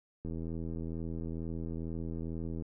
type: click train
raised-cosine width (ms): 3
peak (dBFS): -27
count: 196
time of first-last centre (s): 0.25-2.622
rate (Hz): 82.2
effects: none